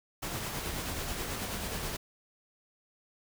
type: noise with tremolo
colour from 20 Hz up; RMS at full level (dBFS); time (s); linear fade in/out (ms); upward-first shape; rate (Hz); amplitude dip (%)
pink; -35; 0.22-1.97; 10; sine; 9.3; 30
effects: none